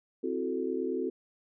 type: chord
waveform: sine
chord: F# half-diminished seventh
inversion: second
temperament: equal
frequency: 261.6 / 329.6 / 370 / 440 Hz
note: C4 / E4 / F#4 / A4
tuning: 0 / 0 / 0 / 0 cents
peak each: -35 / -37 / -33 / -35 dBFS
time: 0.23-1.1 s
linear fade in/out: 10 ms
effects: none